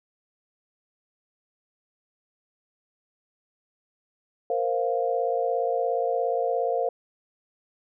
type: chord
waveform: sine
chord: Bb suspended second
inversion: none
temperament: equal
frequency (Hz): 466.2 / 523.3 / 698.5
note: Bb4 / C5 / F5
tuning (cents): 0 / 0 / 0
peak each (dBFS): -27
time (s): 4.5-6.89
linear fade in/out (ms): 2
effects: none